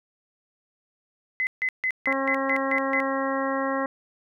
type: tone bursts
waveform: sine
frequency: 2035 Hz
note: C7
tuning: 49 cents flat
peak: -22 dBFS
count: 8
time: 1.4-3.002 s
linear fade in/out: 0 ms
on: 69 ms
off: 150 ms
type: harmonic tone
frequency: 270 Hz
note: C#4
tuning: 45 cents flat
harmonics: 1 / 2 / 3 / 4 / 5 / 6 / 7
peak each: -29 / -28 / -34 / -30 / -36 / -37 / -34 dBFS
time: 2.07-3.86 s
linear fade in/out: 2 ms
effects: none